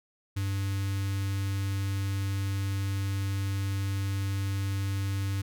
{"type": "tone with notch filter", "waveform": "square", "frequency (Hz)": 98, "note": "G2", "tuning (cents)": 0, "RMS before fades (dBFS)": -30, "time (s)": [0.36, 5.42], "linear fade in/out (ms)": 10, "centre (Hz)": 630, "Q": 0.5, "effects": []}